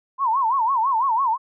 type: tone with vibrato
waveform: sine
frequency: 987.8 Hz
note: B5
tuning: in tune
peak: -17 dBFS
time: 0.18-1.38 s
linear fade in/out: 50 ms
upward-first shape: sine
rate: 6 Hz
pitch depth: 210 cents each way
effects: none